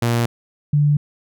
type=tone pair in turn; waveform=sawtooth / sine; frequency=118 / 146.79 Hz; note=A#2 / D3; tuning=+22 / 0 cents; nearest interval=major third; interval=378 cents; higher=second; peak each=-12 dBFS; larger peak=neither; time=0.02-0.26 / 0.73-0.97 s; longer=neither; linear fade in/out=5 ms; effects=none